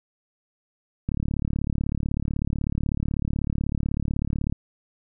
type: click train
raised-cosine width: 5 ms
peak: -13 dBFS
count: 125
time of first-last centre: 1.09-4.525 s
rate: 36.1 Hz
effects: none